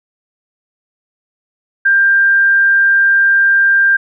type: tone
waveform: sine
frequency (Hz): 1590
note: G6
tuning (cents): +24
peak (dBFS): -7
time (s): 1.85-3.97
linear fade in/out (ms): 10
effects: none